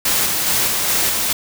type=noise with tremolo; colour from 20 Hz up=white; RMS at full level=-17 dBFS; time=0.05-1.33 s; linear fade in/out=5 ms; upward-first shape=square; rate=2.4 Hz; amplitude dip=25%; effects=none